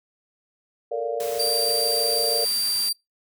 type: chord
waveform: sine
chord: Bb major seventh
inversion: third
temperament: equal with one note detuned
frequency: 440 / 466.2 / 580.2 / 698.5 Hz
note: A4 / Bb4 / D5 / F5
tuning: 0 / 0 / -21 / 0 cents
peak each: -33 / -27 / -29 / -32 dBFS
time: 0.91-2.45 s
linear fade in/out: 10 ms
type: noise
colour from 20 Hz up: white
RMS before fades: -36 dBFS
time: 1.2-2.89 s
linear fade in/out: 2 ms
type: tone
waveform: sawtooth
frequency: 4699 Hz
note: D8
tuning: in tune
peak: -19 dBFS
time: 1.39-2.93 s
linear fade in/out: 10 ms
effects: noise-tail reverb RT60 0.2 s tail -26 dB re dry